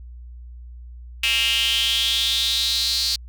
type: tone with high-pass filter sweep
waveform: square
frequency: 123.47 Hz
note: B2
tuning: in tune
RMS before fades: -21 dBFS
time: 1.23-3.16 s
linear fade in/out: 5 ms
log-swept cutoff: 2700 to 4400 Hz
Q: 6.9
effects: added 60 Hz sine -36 dBFS peak until 3.28 s